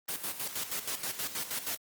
white noise with tremolo, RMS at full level -34 dBFS, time 0.08-1.77 s, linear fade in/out 10 ms, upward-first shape square, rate 6.3 Hz, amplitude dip 65%, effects high-pass 100 Hz 12 dB/octave + Opus 24 kbps

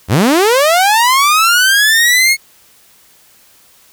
sawtooth linear sweep, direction up, 74 to 2191 Hz, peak -4 dBFS, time 0.08-2.37 s, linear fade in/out 50 ms, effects white hiss -47 dBFS RMS until 3.92 s

